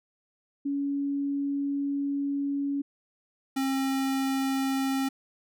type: tone pair in turn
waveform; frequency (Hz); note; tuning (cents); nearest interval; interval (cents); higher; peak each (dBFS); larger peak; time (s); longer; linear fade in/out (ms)
sine / square; 281.3 / 268.6; C#4 / C4; +26 / +46; minor second; 80; first; -26; neither; 0.65-2.82 / 3.56-5.09; first; 10
effects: none